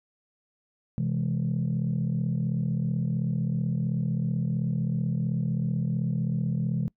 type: chord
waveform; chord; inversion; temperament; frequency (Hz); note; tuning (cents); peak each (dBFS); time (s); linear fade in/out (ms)
sine; C augmented; none; equal with one note detuned; 129.09 / 164.81 / 207.7; C3 / E3 / G#3; -23 / 0 / 0; -27 / -27 / -30; 0.98-6.88; 0
effects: noise-tail reverb RT60 0.1 s tail -24 dB re dry + tanh soft clip ceiling -19 dBFS